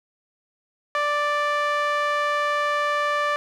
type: tone with band-pass filter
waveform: sawtooth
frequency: 587.3 Hz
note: D5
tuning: in tune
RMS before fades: -23 dBFS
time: 0.95-3.36 s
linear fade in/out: 0 ms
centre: 1400 Hz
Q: 1.6
effects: none